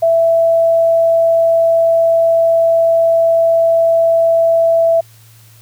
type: tone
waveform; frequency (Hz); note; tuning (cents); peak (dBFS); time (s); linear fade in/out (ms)
sine; 663; E5; +10; -8; 0.02-5.01; 10
effects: added 112 Hz sine -42 dBFS peak until 5.61 s + white hiss -47 dBFS RMS until 5.61 s